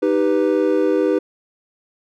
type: chord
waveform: triangle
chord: Eb augmented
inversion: none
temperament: equal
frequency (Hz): 311.1 / 392 / 493.9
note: Eb4 / G4 / B4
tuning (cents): 0 / 0 / 0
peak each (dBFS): -17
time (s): 0.02-1.19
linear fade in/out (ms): 10
effects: none